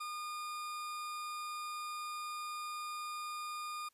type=tone; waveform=40% pulse; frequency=1216 Hz; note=D#6; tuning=40 cents flat; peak=-39 dBFS; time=0-3.89 s; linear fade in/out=10 ms; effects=white hiss -75 dBFS RMS until 3.93 s + resampled to 32000 Hz